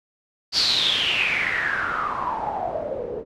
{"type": "noise with low-pass filter sweep", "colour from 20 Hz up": "white", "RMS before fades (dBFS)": -24, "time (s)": [0.52, 3.25], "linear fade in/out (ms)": 50, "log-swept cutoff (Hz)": [4800, 420], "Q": 9.6, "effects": []}